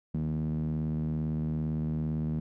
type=tone with band-pass filter; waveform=sawtooth; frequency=77.7 Hz; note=D#2; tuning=2 cents flat; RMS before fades=-31 dBFS; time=0.14-2.4 s; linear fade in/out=5 ms; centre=190 Hz; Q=5.9; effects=none